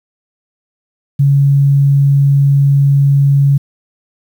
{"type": "tone", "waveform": "sine", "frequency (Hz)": 140, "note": "C#3", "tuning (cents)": 18, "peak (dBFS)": -6, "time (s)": [1.19, 3.58], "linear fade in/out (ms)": 10, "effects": ["7-bit"]}